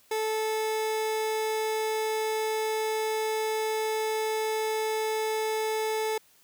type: tone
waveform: 30% pulse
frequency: 436.6 Hz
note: A4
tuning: 13 cents flat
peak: -24 dBFS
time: 0.11-6.18 s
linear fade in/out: 5 ms
effects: white hiss -61 dBFS RMS until 6.43 s